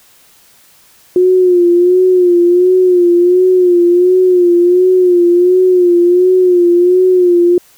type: tone with vibrato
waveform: sine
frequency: 358.4 Hz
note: F4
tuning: 45 cents sharp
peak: -5 dBFS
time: 1.16-7.58 s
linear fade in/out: 2 ms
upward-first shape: sine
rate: 1.4 Hz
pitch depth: 57 cents each way
effects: white hiss -46 dBFS RMS until 7.77 s